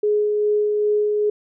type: tone with tremolo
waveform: sine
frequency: 419.1 Hz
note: G#4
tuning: 16 cents sharp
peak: -15 dBFS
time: 0.03-1.3 s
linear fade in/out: 5 ms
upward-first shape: sine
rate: 2.5 Hz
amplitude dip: 25%
effects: none